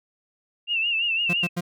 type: tone with vibrato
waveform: sine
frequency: 2742 Hz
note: F7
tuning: 32 cents flat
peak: -21 dBFS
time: 0.67-1.49 s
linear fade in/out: 50 ms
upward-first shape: sine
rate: 5.9 Hz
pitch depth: 79 cents each way
type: tone bursts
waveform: 40% pulse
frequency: 174.61 Hz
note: F3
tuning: in tune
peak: -23 dBFS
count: 3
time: 1.29-1.609 s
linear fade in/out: 10 ms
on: 45 ms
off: 92 ms
effects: none